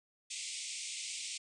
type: band-pass noise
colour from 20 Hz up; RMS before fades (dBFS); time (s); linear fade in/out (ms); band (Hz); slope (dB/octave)
white; -42; 0.3-1.38; 10; 2100 to 9000; 96
effects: none